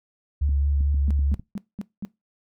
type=tone with vibrato; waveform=sine; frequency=70.8 Hz; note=C#2; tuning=37 cents sharp; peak=-19 dBFS; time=0.41-1.35 s; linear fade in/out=10 ms; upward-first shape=sine; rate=4.5 Hz; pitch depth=22 cents each way
type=clicks; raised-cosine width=5 ms; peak=-24 dBFS; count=5; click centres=0.492 / 0.808 / 0.945 / 1.192 / 1.396 s
type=tone bursts; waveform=sine; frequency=202.4 Hz; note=G#3; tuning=44 cents flat; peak=-27 dBFS; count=5; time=1.08-2.05 s; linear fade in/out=0 ms; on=26 ms; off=210 ms
effects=noise-tail reverb RT60 0.2 s tail -21 dB re dry